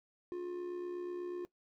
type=tone with amplitude modulation; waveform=triangle; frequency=355 Hz; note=F4; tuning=28 cents sharp; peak=-33 dBFS; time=0.32-1.45 s; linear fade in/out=0 ms; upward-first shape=sine; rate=68.2 Hz; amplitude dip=50%; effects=noise-tail reverb RT60 0.1 s tail -17 dB re dry